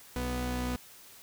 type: tone pair together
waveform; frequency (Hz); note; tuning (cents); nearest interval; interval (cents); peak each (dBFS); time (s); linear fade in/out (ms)
sawtooth; 61.74 / 247.5; B1 / B3; 0 / +4; 2 octaves; 2404; -30 / -29; 0.16-0.76; 0
effects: white hiss -53 dBFS RMS until 1.22 s